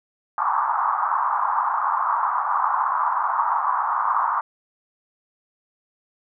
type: band-pass noise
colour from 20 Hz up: white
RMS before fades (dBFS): -22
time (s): 0.38-4.41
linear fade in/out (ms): 2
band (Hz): 870 to 1200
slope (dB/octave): 48
effects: none